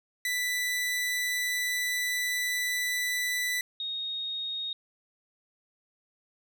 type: tone pair in turn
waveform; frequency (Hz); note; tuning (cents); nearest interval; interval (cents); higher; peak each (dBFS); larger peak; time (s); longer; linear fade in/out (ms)
sawtooth / sine; 1981 / 3728; B6 / A#7; +5 / -1; major seventh; 1094; second; -24 / -31; first; 0.25-3.61 / 3.8-4.73; first; 2
effects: none